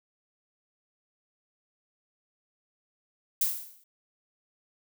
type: noise with exponential decay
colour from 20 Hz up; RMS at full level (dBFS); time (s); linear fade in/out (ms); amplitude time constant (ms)
violet; -23; 3.41-3.84; 5; 92
effects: none